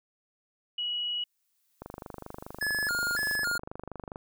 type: tone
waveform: sine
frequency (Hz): 2918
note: F#7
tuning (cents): -25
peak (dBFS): -29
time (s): 0.78-1.24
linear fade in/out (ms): 5
type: noise with exponential growth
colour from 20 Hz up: blue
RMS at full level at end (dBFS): -44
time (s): 0.92-3.36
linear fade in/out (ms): 1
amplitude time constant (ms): 530
type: click train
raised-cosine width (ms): 1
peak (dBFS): -25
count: 59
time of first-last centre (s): 1.82-4.159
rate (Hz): 24.8
type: tone with vibrato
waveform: square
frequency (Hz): 1558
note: G6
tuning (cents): -11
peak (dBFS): -28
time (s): 2.61-3.58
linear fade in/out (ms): 5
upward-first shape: square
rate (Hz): 1.8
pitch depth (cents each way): 160
effects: none